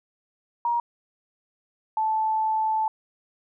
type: tone pair in turn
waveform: sine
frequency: 946 / 875 Hz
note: A#5 / A5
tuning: +25 / -10 cents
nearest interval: minor second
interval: 135 cents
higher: first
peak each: -21 dBFS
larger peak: neither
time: 0.65-0.8 / 1.97-2.88 s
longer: second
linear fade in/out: 2 ms
effects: none